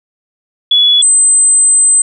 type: tone pair in turn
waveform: sine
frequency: 3402 / 8150 Hz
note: G#7 / C9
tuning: +41 / -47 cents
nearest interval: octave + minor third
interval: 1512 cents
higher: second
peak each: -5 dBFS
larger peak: neither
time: 0.71-1.02 / 1.02-2.02 s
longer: second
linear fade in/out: 5 ms
effects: none